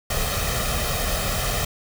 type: noise with comb filter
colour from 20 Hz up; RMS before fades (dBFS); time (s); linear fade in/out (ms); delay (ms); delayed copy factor
pink; -24; 0.1-1.65; 5; 1.6; +0.7
effects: none